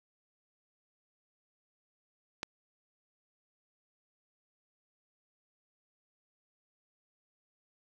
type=click; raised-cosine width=0.2 ms; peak=-17 dBFS; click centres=2.431 s; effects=none

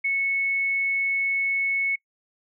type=tone; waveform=sine; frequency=2204 Hz; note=C#7; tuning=11 cents flat; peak=-21 dBFS; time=0.04-1.96 s; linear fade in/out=10 ms; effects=noise-tail reverb RT60 0.1 s tail -25 dB re dry

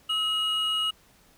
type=tone pair together; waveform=triangle; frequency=1287.3 / 2890 Hz; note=E6 / F#7; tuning=-41 / -41 cents; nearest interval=octave + major second; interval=1400 cents; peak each=-31 / -23 dBFS; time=0.09-0.91 s; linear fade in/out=10 ms; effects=pink hiss -59 dBFS RMS until 1.37 s

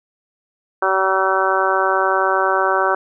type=harmonic tone; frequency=190.6 Hz; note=G3; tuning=48 cents flat; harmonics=2 / 3 / 4 / 5 / 6 / 7 / 8; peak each=-22 / -22 / -22 / -22 / -22 / -22 / -22 dBFS; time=0.82-2.95 s; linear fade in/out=5 ms; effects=none

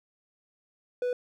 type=tone; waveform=triangle; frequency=493.9 Hz; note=B4; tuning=in tune; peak=-24 dBFS; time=1.02-1.13 s; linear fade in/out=2 ms; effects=none

